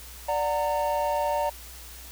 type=chord; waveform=triangle; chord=D augmented; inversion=none; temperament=just; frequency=587.3 / 734.2 / 917.7 Hz; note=D5 / F#5 / A#5; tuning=0 / -14 / -27 cents; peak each=-25 / -30 / -25 dBFS; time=0.28-1.5 s; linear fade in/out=10 ms; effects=added 60 Hz sine -45 dBFS peak until 2.11 s + white hiss -45 dBFS RMS until 2.11 s